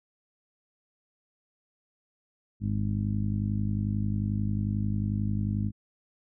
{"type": "harmonic tone", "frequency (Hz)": 51.2, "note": "G#1", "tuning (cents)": -24, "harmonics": [1, 2, 3, 4, 5, 6], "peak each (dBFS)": [-36, -28, -38, -31, -39, -43], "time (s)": [2.6, 5.72], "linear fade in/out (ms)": 50, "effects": []}